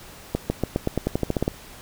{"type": "accelerating click train", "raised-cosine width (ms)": 2, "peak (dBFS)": -8, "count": 13, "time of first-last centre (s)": [0.35, 1.479], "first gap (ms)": 150, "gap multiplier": 0.91, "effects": ["pink hiss -44 dBFS RMS until 1.81 s"]}